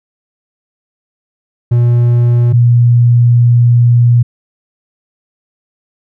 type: tone pair in turn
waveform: triangle / sine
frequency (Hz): 120 / 120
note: B2 / B2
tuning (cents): -49 / -49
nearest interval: unison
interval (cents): 0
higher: neither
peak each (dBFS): -4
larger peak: neither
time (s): 1.71-2.53 / 2.53-4.23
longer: second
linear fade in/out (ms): 10
effects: none